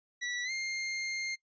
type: tone with pitch glide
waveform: sawtooth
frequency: 1952 to 2116 Hz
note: B6 to C7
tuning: -21 to +19 cents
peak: -30 dBFS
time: 0.21-1.36 s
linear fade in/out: 20 ms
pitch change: +140 cents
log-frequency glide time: 0.44-0.51 s
effects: noise-tail reverb RT60 0.1 s tail -22 dB re dry + resampled to 16000 Hz